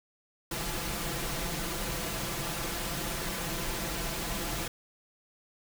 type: noise with comb filter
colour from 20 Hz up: pink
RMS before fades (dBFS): -34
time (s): 0.51-4.68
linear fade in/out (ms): 5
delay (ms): 5.9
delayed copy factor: +0.65
effects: none